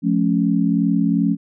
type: chord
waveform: sine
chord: F augmented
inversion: none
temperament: equal with one note detuned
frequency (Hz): 174.61 / 214.7 / 277.2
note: F3 / A3 / C#4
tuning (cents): 0 / -42 / 0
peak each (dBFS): -19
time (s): 0.02-1.37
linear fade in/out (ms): 50
effects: none